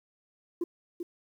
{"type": "tone with echo", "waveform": "sine", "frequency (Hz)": 345.7, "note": "F4", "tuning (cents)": -18, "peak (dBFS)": -25, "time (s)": [0.61, 0.64], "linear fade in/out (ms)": 5, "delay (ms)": 390, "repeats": 1, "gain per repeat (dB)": -7, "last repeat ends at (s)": 1.03, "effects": ["tanh soft clip ceiling -25 dBFS", "10-bit"]}